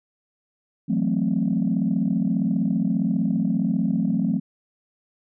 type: chord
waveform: sine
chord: F# half-diminished seventh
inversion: third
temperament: equal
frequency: 164.81 / 185 / 220 / 261.6 Hz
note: E3 / F#3 / A3 / C4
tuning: 0 / 0 / 0 / 0 cents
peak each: -27 / -23 / -23 / -25 dBFS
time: 0.88-4.4 s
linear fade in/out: 20 ms
effects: tanh soft clip ceiling -12 dBFS